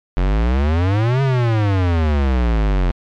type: exponential two-way sweep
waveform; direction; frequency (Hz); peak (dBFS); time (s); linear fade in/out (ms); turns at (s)
square; up then down; 43 to 138.59 to 43; -14; 0.17-2.91; 0; 1.22
effects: low-pass 3000 Hz 12 dB/octave + MP3 96 kbps